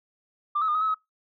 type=tone with pitch steps; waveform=sine; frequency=1187 / 1288 / 1214 / 1265 / 1295 / 1274 Hz; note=D6 / E6 / D#6 / D#6 / E6 / D#6; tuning=+18 / -41 / -43 / +28 / -31 / +41 cents; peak=-21 dBFS; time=0.55-0.946 s; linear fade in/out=10 ms; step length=66 ms; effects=noise-tail reverb RT60 0.2 s tail -26 dB re dry + tanh soft clip ceiling -17 dBFS